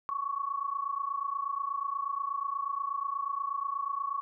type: tone pair together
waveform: sine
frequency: 1100 / 1128.3 Hz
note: C#6 / C#6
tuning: -14 / +30 cents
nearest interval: unison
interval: 44 cents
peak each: -34 / -33 dBFS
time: 0.09-4.21 s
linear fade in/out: 0 ms
effects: none